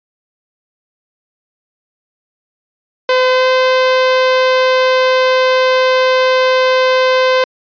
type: tone with pitch glide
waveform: sawtooth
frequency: 511 to 514.9 Hz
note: C5 to C5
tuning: -41 to -28 cents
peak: -5 dBFS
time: 3.09-7.44 s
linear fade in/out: 2 ms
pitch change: +13 cents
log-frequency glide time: 3.3-3.48 s
effects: resampled to 11025 Hz